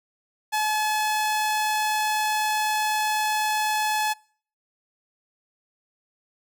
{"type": "tone", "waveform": "sawtooth", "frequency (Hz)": 856, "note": "A5", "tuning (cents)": -48, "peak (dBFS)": -18, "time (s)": [0.52, 4.14], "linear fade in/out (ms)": 20, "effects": ["noise-tail reverb RT60 0.5 s tail -26 dB re dry"]}